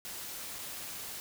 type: noise with dropouts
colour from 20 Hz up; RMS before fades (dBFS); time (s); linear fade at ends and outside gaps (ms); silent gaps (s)
white; -42; 0.05-1.2; 0; 0.585-0.589
effects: none